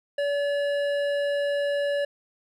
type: tone with hard clipping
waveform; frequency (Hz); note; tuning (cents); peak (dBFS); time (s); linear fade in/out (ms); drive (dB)
triangle; 572; D5; -46; -25; 0.18-2.05; 5; 15
effects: none